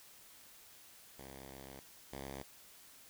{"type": "tone pair in turn", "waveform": "5% pulse", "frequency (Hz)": [67.3, 68.12], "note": ["C2", "C#2"], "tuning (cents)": [49, -30], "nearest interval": "unison", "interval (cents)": 21, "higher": "second", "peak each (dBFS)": [-39, -33], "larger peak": "second", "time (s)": [[1.18, 1.8], [2.12, 2.43]], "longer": "first", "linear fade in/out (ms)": 10, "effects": ["white hiss -59 dBFS RMS until 3.09 s"]}